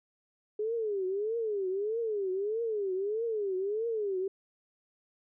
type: tone with vibrato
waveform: sine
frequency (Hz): 415.3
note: G#4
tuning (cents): 0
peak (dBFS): -29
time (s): 0.59-4.28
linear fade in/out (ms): 5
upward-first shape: triangle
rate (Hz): 1.6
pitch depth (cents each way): 220
effects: none